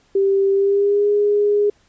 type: tone with pitch glide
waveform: sine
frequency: 392 to 412.4 Hz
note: G4 to G#4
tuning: 0 to -12 cents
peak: -13 dBFS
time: 0.15-1.7 s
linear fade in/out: 5 ms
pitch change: +88 cents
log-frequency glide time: 0.52-1.09 s
effects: pink hiss -58 dBFS RMS until 1.88 s + resampled to 16000 Hz